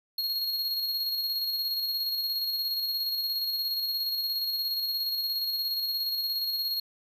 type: tone with tremolo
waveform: square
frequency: 4288 Hz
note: C8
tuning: 42 cents sharp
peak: -27 dBFS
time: 0.18-6.8 s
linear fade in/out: 5 ms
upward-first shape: square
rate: 17 Hz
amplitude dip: 30%
effects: none